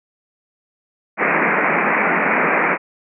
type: band-pass noise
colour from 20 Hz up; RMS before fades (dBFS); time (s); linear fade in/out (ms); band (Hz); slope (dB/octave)
white; -17; 1.17-2.78; 50; 160 to 2400; 96
effects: none